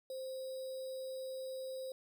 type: tone with sample-and-hold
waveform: sine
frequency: 523.3 Hz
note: C5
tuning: in tune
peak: -40 dBFS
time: 0.1-1.92 s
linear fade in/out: 2 ms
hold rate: 4410 Hz
effects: none